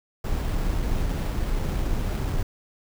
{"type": "noise with sample-and-hold", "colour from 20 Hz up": "brown", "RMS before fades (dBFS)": -25, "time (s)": [0.24, 2.43], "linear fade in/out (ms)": 5, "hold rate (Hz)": 6300, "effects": []}